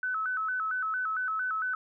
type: tone with vibrato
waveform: sine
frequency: 1396.9 Hz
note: F6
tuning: in tune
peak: -28 dBFS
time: 0.03-1.75 s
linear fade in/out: 2 ms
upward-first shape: square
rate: 4.4 Hz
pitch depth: 130 cents each way
effects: none